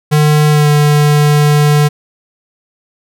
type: tone with pitch glide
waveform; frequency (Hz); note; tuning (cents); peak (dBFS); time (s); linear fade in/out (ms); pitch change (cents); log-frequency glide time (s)
square; 150.6 to 148.01; D3 to D3; +44 to +14; -7; 0.11-1.89; 20; -30; 0.52-0.68
effects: none